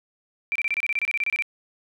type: tone bursts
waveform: sine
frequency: 2349 Hz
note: D7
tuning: in tune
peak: -21 dBFS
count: 15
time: 0.52-1.423 s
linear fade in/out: 0 ms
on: 35 ms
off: 27 ms
effects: none